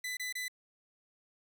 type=tone bursts; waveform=sawtooth; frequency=2000 Hz; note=B6; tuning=21 cents sharp; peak=-32 dBFS; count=3; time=0.04-0.482 s; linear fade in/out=5 ms; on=130 ms; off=26 ms; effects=none